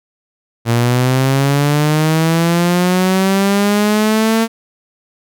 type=linear sweep; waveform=sawtooth; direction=up; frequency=115.3 to 227.7 Hz; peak=-7 dBFS; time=0.65-4.48 s; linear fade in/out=50 ms; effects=none